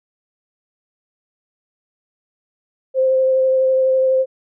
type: tone with vibrato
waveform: sine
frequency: 523.3 Hz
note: C5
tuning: in tune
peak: -12 dBFS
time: 2.94-4.26 s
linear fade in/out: 50 ms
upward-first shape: sine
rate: 12 Hz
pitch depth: 11 cents each way
effects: none

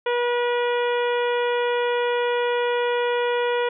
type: harmonic tone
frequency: 483.5 Hz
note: B4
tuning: 37 cents flat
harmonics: 1 / 2 / 3 / 4 / 5 / 6 / 7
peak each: -21 / -27 / -31 / -33 / -35 / -37 / -38 dBFS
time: 0.06-3.69 s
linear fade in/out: 5 ms
effects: none

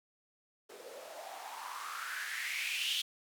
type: noise with band-pass filter sweep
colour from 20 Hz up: blue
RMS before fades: -40 dBFS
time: 0.69-3.02 s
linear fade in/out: 10 ms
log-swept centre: 420 to 3300 Hz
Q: 6.3
effects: none

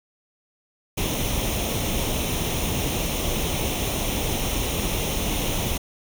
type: noise with comb filter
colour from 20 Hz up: pink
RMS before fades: -25 dBFS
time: 0.97-5.78 s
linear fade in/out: 10 ms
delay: 0.32 ms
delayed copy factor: +0.65
effects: none

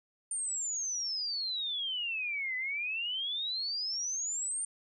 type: exponential two-way sweep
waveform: sine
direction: down then up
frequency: 9040 to 1997 to 9040 Hz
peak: -32 dBFS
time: 0.31-4.65 s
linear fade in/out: 2 ms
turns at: 2.56 s
effects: none

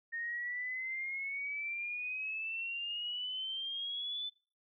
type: exponential sweep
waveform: sine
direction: up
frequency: 1838 to 3520 Hz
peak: -36 dBFS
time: 0.12-4.3 s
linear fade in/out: 20 ms
effects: noise-tail reverb RT60 0.4 s tail -24 dB re dry

